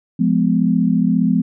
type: chord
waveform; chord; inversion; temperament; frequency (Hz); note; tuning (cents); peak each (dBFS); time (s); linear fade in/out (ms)
sine; F diminished; none; just; 174.61 / 209.5 / 251.4; F3 / Ab3 / Cb4; 0 / +15 / +31; -17; 0.19-1.42; 10
effects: none